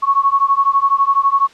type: beating tone pair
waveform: sine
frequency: 1100 / 1112 Hz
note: C#6 / C#6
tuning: -14 / +5 cents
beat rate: 12 Hz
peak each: -14 / -14 dBFS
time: 0.02-1.48 s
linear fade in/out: 20 ms
effects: white hiss -44 dBFS RMS until 1.53 s + low-pass 4000 Hz 12 dB/octave